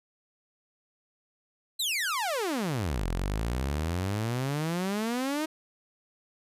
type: exponential two-way sweep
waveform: sawtooth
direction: down then up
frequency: 4186 to 41.2 to 318.6 Hz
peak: -24 dBFS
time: 1.79-5.46 s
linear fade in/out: 10 ms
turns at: 3.07 s
effects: resampled to 32000 Hz